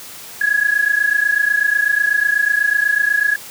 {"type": "tone pair together", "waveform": "sine", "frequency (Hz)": [1661.2, 1689.3], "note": ["G#6", "G#6"], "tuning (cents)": [0, 29], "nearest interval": "unison", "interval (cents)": 29, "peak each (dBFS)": -16, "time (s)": [0.41, 3.36], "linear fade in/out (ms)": 5, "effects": ["white hiss -35 dBFS RMS until 3.5 s", "high-pass 80 Hz 12 dB/octave"]}